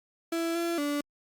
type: tone with pitch steps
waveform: 35% pulse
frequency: 332.6 / 339 / 290 Hz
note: E4 / E4 / D4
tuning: +16 / +49 / -22 cents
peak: -26 dBFS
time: 0.32-1.01 s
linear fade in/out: 5 ms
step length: 230 ms
effects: Opus 48 kbps